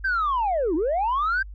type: linear two-way sweep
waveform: sine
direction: down then up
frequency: 1600 to 293.7 to 1600 Hz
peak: -19 dBFS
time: 0.04-1.43 s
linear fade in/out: 10 ms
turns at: 0.75 s
effects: tanh soft clip ceiling -18 dBFS + added 50 Hz sine -36 dBFS peak until 1.54 s